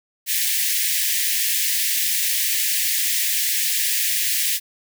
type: high-pass noise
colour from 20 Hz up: white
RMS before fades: -21 dBFS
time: 0.26-4.6 s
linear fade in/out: 50 ms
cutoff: 1700 Hz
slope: 96 dB/octave
effects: none